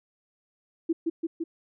sine tone with echo, 329.6 Hz, E4, in tune, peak -21 dBFS, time 0.89-0.93 s, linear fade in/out 10 ms, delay 170 ms, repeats 3, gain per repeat -2 dB, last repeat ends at 1.44 s, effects none

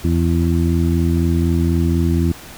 harmonic tone, 84 Hz, E2, 33 cents sharp, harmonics 1 / 2 / 3 / 4, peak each -16 / -19 / -21 / -22 dBFS, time 0.04-2.32 s, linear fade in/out 5 ms, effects pink hiss -37 dBFS RMS until 2.57 s

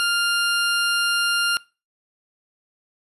20% pulse tone, 1400 Hz, F6, 4 cents sharp, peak -14 dBFS, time 0-1.57 s, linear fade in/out 0 ms, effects noise-tail reverb RT60 0.3 s tail -22 dB re dry + resampled to 32000 Hz

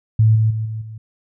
sine tone with level steps, 110 Hz, A2, in tune, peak -9 / -12 / -19 / -23 / -30 dBFS, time 0.19-0.98 s, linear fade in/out 5 ms, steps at 0.35 / 0.5 / 0.65 / 0.81 s, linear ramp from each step 10 ms, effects none

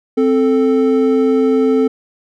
triangle tone pair together, 261.6 / 440 Hz, C4 / A4, 0 / 0 cents, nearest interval major sixth, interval 900 cents, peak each -11 dBFS, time 0.17-1.88 s, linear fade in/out 10 ms, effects none

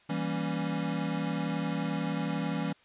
square chord, E diminished seventh, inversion none, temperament equal with one note detuned, 164.81 / 196 / 233.9 / 277.2 Hz, E3 / G3 / Bb3 / Db4, 0 / 0 / +6 / 0 cents, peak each -34 / -36 / -39 / -36 dBFS, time 0.09-2.73 s, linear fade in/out 10 ms, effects white hiss -62 dBFS RMS until 2.84 s + resampled to 8000 Hz

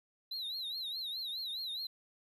triangle tone with vibrato, 3951 Hz, B7, in tune, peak -36 dBFS, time 0.31-1.87 s, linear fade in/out 5 ms, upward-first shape triangle, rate 4.8 Hz, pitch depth 160 cents each way, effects none

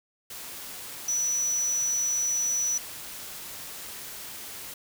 sine tone in noise, 5920 Hz, F#8, in tune, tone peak -24 dBFS, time 1.08-2.78 s, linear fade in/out 5 ms, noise white, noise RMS -40 dBFS, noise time 0.3-4.74 s, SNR +13 dB, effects none

